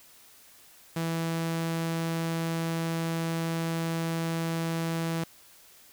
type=tone; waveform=sawtooth; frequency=164.81 Hz; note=E3; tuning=in tune; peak=-24 dBFS; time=0.96-5.24 s; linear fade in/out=5 ms; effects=white hiss -55 dBFS RMS until 5.92 s